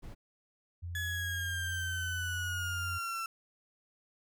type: noise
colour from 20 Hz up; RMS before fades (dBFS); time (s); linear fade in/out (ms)
brown; -45; 0.02-0.15; 20
type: tone with pitch glide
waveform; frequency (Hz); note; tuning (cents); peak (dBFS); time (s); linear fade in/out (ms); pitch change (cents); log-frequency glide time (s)
sine; 86.7 to 89.34; F2 to F2; -12 to +40; -37; 0.82-2.99; 20; +52; 1.22-2.68
type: exponential sweep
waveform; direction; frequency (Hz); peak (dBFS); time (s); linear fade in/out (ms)
35% pulse; down; 1703 to 1338; -33; 0.95-3.26; 2
effects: none